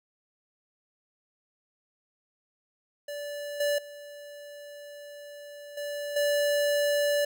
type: tone with level steps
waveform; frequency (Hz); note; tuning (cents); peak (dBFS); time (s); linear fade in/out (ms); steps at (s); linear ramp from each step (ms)
square; 581; D5; -19; -35 / -25 / -43 / -33 / -24; 3.08-7.25; 5; 3.6 / 3.78 / 5.77 / 6.16; 5
effects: none